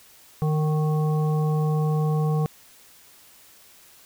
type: harmonic tone with a mistuned harmonic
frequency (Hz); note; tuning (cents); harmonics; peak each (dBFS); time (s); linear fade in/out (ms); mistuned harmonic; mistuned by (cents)
153.5; D#3; -23; 1 / 3 / 5 / 7; -20 / -30 / -34 / -37; 0.42-2.46; 0; 7; +37
effects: white hiss -52 dBFS RMS until 4.05 s